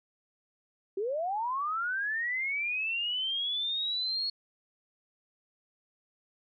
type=linear sweep; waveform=sine; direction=up; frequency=370 to 4356 Hz; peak=-29 dBFS; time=0.97-4.3 s; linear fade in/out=5 ms; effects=none